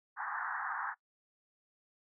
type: band-pass noise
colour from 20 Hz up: white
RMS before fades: -38 dBFS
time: 0.16-0.95 s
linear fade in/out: 50 ms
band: 770 to 1800 Hz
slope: 96 dB/octave
effects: noise-tail reverb RT60 0.1 s tail -21 dB re dry